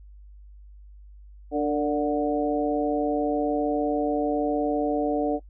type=harmonic tone with a mistuned harmonic; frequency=146.83 Hz; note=D3; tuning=in tune; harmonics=2 / 3 / 4 / 5; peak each=-25 / -27 / -28 / -29 dBFS; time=1.51-5.4 s; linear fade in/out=50 ms; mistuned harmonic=3; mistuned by=+47 cents; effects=noise-tail reverb RT60 0.1 s tail -21 dB re dry + added 50 Hz sine -44 dBFS peak until 5.49 s